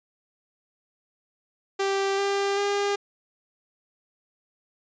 sawtooth tone with pitch steps, 392 / 397.9 / 404 Hz, G4 / G4 / G#4, 0 / +26 / -48 cents, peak -19 dBFS, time 1.79-2.96 s, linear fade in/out 10 ms, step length 390 ms, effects resampled to 16000 Hz

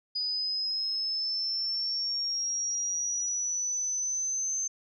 sine linear sweep, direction up, 4944 to 6272 Hz, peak -28 dBFS, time 0.15-4.68 s, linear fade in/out 10 ms, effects none

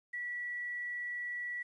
sine tone with quantisation, 1946 Hz, B6, 26 cents flat, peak -36 dBFS, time 0.13-1.63 s, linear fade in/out 10 ms, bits 11, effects resampled to 24000 Hz

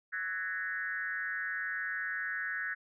sine tone with frequency modulation, 1666 Hz, G#6, 5 cents sharp, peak -33 dBFS, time 0.12-2.75 s, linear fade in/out 20 ms, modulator 175 Hz, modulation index 1.3, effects none

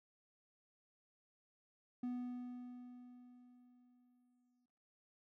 triangle tone with exponential decay, 246.9 Hz, B3, in tune, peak -36 dBFS, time 2.03-4.66 s, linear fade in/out 5 ms, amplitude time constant 570 ms, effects noise-tail reverb RT60 1.0 s tail -17 dB re dry

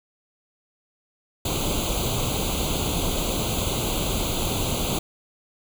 pink noise with comb filter, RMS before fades -25 dBFS, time 1.45-4.99 s, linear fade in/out 5 ms, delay 0.28 ms, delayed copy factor +1, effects none

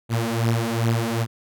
sawtooth beating tone pair, 114 / 116.5 Hz, A#2 / A#2, -38 / -1 cents, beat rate 2.5 Hz, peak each -19 dBFS, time 0.09-1.27 s, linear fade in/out 50 ms, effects none

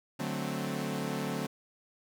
sawtooth chord, D dominant seventh, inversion none, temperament equal, 146.83 / 185 / 220 / 261.6 Hz, D3 / F#3 / A3 / C4, 0 / 0 / 0 / 0 cents, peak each -34 dBFS, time 0.19-1.47 s, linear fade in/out 10 ms, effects none

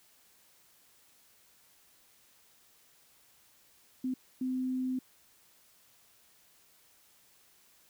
sine tone bursts at uneven times, 256.9 Hz, C4, 32 cents flat, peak -30 dBFS, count 2, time 4.04-4.14 / 4.41-4.99 s, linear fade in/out 5 ms, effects white hiss -64 dBFS RMS until 7.89 s

